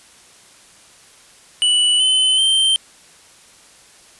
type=tone with pitch steps; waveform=square; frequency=2960 / 3043 / 3129 Hz; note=F#7 / F#7 / G7; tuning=0 / +48 / -4 cents; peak=-13 dBFS; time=1.62-2.76 s; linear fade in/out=0 ms; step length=380 ms; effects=white hiss -47 dBFS RMS until 4.19 s + resampled to 24000 Hz